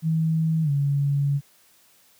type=tone with pitch glide; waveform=sine; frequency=160.7 to 141.52 Hz; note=E3 to C#3; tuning=-44 to +36 cents; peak=-19 dBFS; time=0.02-1.41 s; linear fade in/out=50 ms; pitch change=-220 cents; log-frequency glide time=0.63-0.7 s; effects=white hiss -58 dBFS RMS until 2.19 s + high-pass 60 Hz 12 dB/octave